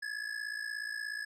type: ring-modulated tone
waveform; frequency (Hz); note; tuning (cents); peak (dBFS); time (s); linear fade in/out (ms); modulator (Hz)
square; 1697; G#6; +37; -34; 0.02-1.25; 10; 28.4
effects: low-pass 8000 Hz 12 dB/octave

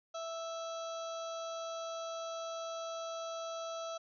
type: harmonic tone with a mistuned harmonic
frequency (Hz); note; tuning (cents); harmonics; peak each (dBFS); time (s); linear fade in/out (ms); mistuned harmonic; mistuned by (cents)
659; E5; -1; 1 / 2 / 4 / 5 / 6 / 7 / 8 / 9 / 10; -40 / -44 / -58 / -53 / -54 / -61 / -64 / -53 / -65; 0.14-3.98; 10; 8; +64
effects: none

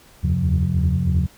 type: tone cluster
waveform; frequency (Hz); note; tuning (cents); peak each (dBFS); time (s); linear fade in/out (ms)
sine; 78.3 / 81.5 / 91 / 135.9 / 178.6; D#2 / E2 / F#2 / C#3 / F3; +11 / -19 / -28 / -34 / +39; -22; 0.23-1.27; 20
effects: tanh soft clip ceiling -9 dBFS + pink hiss -50 dBFS RMS until 1.37 s

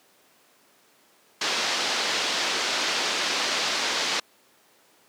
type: low-pass noise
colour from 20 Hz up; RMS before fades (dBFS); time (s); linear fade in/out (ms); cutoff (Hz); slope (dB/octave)
white; -26; 1.41-4.2; 5; 5400; 24
effects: pink hiss -59 dBFS RMS until 5.08 s + high-pass 300 Hz 12 dB/octave

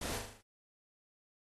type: noise with echo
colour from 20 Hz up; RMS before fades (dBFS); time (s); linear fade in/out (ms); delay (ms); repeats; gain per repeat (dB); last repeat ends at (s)
pink; -41; 0.01-0.18; 5; 39; 6; -4; 0.414
effects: AAC 32 kbps

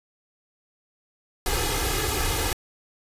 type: noise with comb filter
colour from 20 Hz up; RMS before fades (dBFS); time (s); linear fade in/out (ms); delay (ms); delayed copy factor
pink; -25; 1.46-2.53; 2; 2.4; +0.9
effects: resampled to 32000 Hz

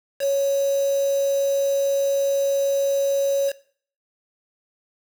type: tone with quantisation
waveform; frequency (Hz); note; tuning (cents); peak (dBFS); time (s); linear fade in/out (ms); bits
sine; 554.4; C#5; 0; -18; 0.19-3.53; 50; 5
effects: noise-tail reverb RT60 0.5 s tail -19 dB re dry

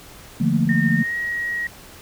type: chord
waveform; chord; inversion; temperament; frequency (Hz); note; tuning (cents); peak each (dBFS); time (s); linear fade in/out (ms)
sine; Bb major seventh; first; equal with one note detuned; 146.83 / 172.41 / 220 / 233.1; D3 / F3 / A3 / Bb3; 0 / -22 / 0 / 0; -22 / -21 / -21 / -22; 0.4-1.03; 10
type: tone with pitch glide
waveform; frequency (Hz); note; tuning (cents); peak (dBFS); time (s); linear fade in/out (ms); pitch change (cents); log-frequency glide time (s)
sine; 1829 to 1897.9; A#6 to A#6; -33 to +31; -22; 0.69-1.67; 2; +64; 0.95-1.15
effects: pink hiss -43 dBFS RMS until 2.01 s

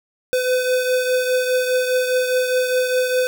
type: beating tone pair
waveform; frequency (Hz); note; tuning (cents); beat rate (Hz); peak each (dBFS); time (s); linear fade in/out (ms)
square; 505 / 509.9; B4 / C5; +39 / -45; 4.9; -18 / -26; 0.33-3.27; 0
effects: none

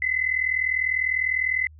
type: tone pair together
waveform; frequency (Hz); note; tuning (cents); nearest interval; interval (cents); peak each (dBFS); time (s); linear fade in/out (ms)
sine; 2010 / 2050; B6 / C7; +30 / -36; unison; 34; -24; 0.02-1.67; 2
effects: added 77 Hz sine -45 dBFS peak until 1.79 s

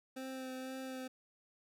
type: tone with vibrato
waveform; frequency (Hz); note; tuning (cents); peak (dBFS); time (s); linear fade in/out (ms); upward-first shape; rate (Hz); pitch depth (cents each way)
25% pulse; 260.7; C4; -6; -38; 0.16-1.08; 10; sine; 2; 16
effects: none

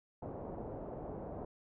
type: low-pass noise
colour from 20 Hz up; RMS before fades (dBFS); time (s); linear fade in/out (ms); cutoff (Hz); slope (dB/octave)
white; -44; 0.22-1.45; 5; 700; 24
effects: none

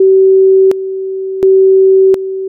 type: tone with tremolo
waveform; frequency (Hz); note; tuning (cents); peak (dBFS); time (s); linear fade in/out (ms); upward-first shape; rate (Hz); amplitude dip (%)
sine; 382.5; G4; -42; -3; 0-2.48; 5; square; 0.7; 75
effects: none

